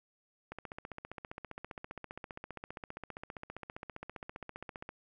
click train, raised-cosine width 0.5 ms, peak -27 dBFS, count 67, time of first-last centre 0.52-4.891 s, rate 15.1 Hz, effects none

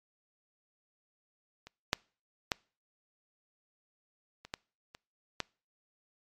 clicks, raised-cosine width 0.2 ms, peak -30 / -8 / -10 / -29 / -18 / -30 / -14 dBFS, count 7, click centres 1.67 / 1.931 / 2.518 / 4.45 / 4.539 / 4.949 / 5.403 s, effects noise-tail reverb RT60 0.4 s tail -26 dB re dry + MP3 96 kbps

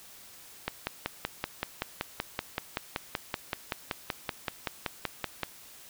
click train, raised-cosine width 0.3 ms, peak -13 dBFS, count 26, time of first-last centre 0.68-5.433 s, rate 5.26 Hz, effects white hiss -51 dBFS RMS until 5.89 s

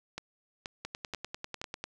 two click trains, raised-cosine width 0.2 ms, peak -20 / -20 dBFS, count 11 / 4, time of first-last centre 0.85-1.84 / 0.18-1.615 s, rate 10.1 / 2.09 Hz, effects none

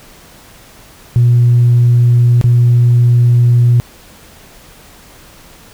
sine tone with dropouts, 120.6 Hz, B2, 41 cents flat, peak -4 dBFS, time 1.16-3.8 s, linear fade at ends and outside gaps 0 ms, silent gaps 2.413-2.441 s, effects tanh soft clip ceiling -2 dBFS + pink hiss -40 dBFS RMS until 5.73 s

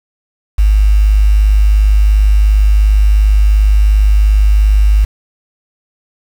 sine tone with quantisation, 51.4 Hz, G#1, 17 cents flat, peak -5 dBFS, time 0.58-5.05 s, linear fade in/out 10 ms, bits 5, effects none

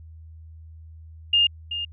sine tone with echo, 2823 Hz, F7, 18 cents sharp, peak -15 dBFS, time 1.33-1.47 s, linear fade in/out 5 ms, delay 380 ms, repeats 1, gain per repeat -11 dB, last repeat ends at 1.85 s, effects added 80 Hz sine -41 dBFS peak until 1.92 s

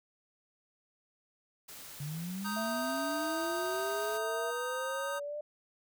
white noise, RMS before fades -48 dBFS, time 1.68-4.18 s, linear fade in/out 10 ms
sine linear sweep, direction up, 140 to 600 Hz, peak -36 dBFS, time 2-5.41 s, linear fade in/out 5 ms
square chord, Eb major, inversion second, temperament just, 933.4 / 1244.5 / 1555.6 Hz, Bb5 / Eb6 / G6, +2 / 0 / -14 cents, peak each -42 / -40 / -41 dBFS, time 2.44-5.2 s, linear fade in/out 20 ms
sine tone with vibrato, 659.3 Hz, E5, in tune, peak -36 dBFS, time 2.56-4.51 s, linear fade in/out 10 ms, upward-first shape sine, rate 3.3 Hz, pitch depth 11 cents each way
effects none

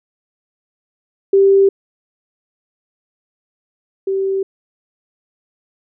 sine tone pair in turn, 392 / 387.1 Hz, G4 / G4, 0 / -22 cents, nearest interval unison, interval 22 cents, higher first, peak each -7 / -15 dBFS, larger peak first, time 1.33-1.69 / 4.07-4.43 s, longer neither, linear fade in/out 5 ms, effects none

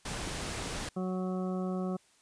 pink noise, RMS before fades -37 dBFS, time 0.05-0.89 s, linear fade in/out 5 ms
harmonic tone, 185 Hz, F#3, in tune, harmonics 1 / 2 / 3 / 4 / 6 / 7, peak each -32 / -38 / -42 / -44 / -48 / -49 dBFS, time 0.96-1.97 s, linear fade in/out 10 ms
effects white hiss -65 dBFS RMS until 2.21 s + resampled to 22050 Hz

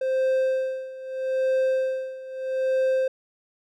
triangle tone with tremolo, 523.3 Hz, C5, in tune, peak -17 dBFS, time 0.01-3.08 s, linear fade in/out 5 ms, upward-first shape sine, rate 0.79 Hz, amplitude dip 85%, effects none

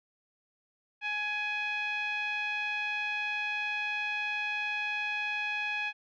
10% pulse tone with low-pass filter, 837 Hz, G#5, 13 cents sharp, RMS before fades -33 dBFS, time 1.01-5.93 s, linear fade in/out 50 ms, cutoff 2400 Hz, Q 3.4, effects none

